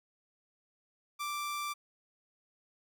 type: tone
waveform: sawtooth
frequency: 1174.7 Hz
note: D6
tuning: in tune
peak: -31 dBFS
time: 1.19-1.74 s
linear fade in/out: 20 ms
effects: none